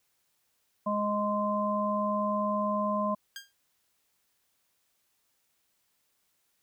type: harmonic tone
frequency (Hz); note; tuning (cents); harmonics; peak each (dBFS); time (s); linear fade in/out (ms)
207.7; G#3; 0; 1 / 3 / 5; -31 / -31 / -30; 0.86-3.15; 10
type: tone with exponential decay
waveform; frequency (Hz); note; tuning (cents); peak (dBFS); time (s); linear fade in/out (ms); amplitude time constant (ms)
15% pulse; 1607; G6; +43; -29; 3.36-3.53; 1; 35
effects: white hiss -74 dBFS RMS until 6.62 s